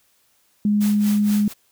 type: tone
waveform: sine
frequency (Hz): 207.7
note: G#3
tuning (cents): 0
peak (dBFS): -15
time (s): 0.65-1.48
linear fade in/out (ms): 2
type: noise with tremolo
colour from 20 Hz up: white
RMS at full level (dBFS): -32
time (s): 0.8-1.54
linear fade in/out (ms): 20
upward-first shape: sine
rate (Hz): 4.2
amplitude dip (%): 85
effects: white hiss -62 dBFS RMS until 1.71 s